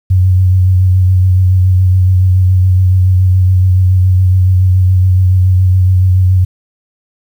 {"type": "tone with vibrato", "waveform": "sine", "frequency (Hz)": 92.5, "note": "F#2", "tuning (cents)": 0, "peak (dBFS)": -5, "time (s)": [0.1, 6.45], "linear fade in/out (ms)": 10, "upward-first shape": "sine", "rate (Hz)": 7.1, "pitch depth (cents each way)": 28, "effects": ["7-bit"]}